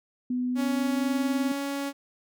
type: tone with pitch glide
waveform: sine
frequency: 249.3 to 260 Hz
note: B3 to C4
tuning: +16 to -11 cents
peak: -25 dBFS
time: 0.3-1.52 s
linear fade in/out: 5 ms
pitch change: +73 cents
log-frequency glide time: 0.49-1.26 s
type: tone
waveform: sawtooth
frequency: 279.5 Hz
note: C#4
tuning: 14 cents sharp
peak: -25 dBFS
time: 0.55-1.93 s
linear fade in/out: 50 ms
effects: none